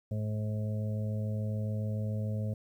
harmonic tone, 107 Hz, A2, 48 cents flat, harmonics 1 / 2 / 4 / 5 / 6, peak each -31 / -38 / -49 / -44 / -49 dBFS, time 0.11-2.54 s, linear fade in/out 5 ms, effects 11-bit

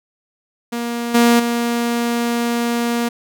sawtooth tone with level steps, 236.3 Hz, A#3, 24 cents sharp, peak -17 / -6 / -13 dBFS, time 0.72-3.09 s, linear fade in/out 10 ms, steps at 1.14 / 1.39 s, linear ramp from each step 10 ms, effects none

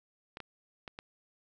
clicks, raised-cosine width 0.3 ms, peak -26 dBFS, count 4, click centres 0.371 / 0.403 / 0.878 / 0.989 s, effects none

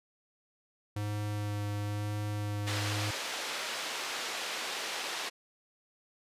square tone with vibrato, 103.83 Hz, G#2, in tune, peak -33 dBFS, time 0.96-3.11 s, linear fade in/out 5 ms, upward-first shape sine, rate 1 Hz, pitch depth 12 cents each way
white band-pass noise, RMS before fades -37 dBFS, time 2.66-5.3 s, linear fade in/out 20 ms, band 380 to 4300 Hz, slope 12 dB/octave
effects resampled to 32000 Hz

